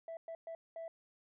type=tone bursts at uneven times; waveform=sine; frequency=659.3 Hz; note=E5; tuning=in tune; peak=-40 dBFS; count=4; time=0.08-0.17 / 0.28-0.35 / 0.47-0.55 / 0.76-0.88 s; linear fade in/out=2 ms; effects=tanh soft clip ceiling -40 dBFS